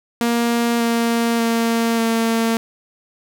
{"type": "tone with pitch steps", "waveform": "sawtooth", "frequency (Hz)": [235.2, 232.6, 230.1, 227.6], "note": ["A#3", "A#3", "A#3", "A#3"], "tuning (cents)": [16, -4, -22, -41], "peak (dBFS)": -12, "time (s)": [0.21, 2.57], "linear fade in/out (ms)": 0, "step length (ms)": 590, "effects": []}